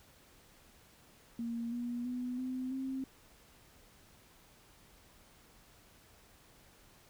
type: tone with pitch steps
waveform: sine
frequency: 233.1 / 240.6 / 248.4 / 256.4 / 264.7 Hz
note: A#3 / B3 / B3 / C4 / C4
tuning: 0 / -45 / +10 / -35 / +20 cents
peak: -35 dBFS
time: 1.39-3.04 s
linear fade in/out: 2 ms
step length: 330 ms
effects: pink hiss -62 dBFS RMS until 7.09 s